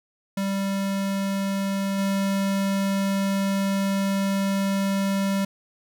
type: tone with level steps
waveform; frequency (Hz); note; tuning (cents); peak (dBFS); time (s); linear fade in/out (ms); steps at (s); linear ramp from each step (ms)
square; 196; G3; 0; -24 / -22; 0.37-5.45; 5; 1.98; 10
effects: none